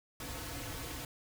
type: noise with comb filter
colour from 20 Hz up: pink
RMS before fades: -42 dBFS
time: 0.2-1.05 s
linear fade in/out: 2 ms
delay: 5 ms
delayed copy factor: -0.85
effects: none